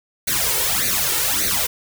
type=noise with flanger; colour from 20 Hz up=white; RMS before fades=-20 dBFS; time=0.27-1.67 s; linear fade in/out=10 ms; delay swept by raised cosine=0.47 to 2.27 ms; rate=1.7 Hz; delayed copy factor=+0.95; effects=none